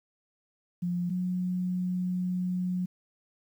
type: tone pair in turn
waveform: sine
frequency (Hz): 176.2 / 181.47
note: F3 / F#3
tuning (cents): +16 / -33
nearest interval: minor second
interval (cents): 51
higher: second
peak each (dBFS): -27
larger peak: neither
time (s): 0.82-1.1 / 1.1-2.86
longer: second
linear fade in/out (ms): 10
effects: 10-bit